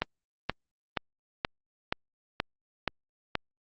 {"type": "click train", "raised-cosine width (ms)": 0.3, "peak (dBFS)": -10, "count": 8, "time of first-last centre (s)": [0.02, 3.353], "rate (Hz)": 2.1, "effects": ["low-pass 5000 Hz 12 dB/octave", "Opus 32 kbps"]}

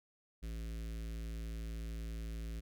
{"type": "tone with notch filter", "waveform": "square", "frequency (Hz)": 55.4, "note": "A1", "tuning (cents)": 13, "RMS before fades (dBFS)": -42, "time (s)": [0.42, 2.61], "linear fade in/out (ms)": 20, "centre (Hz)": 880, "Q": 0.62, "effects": []}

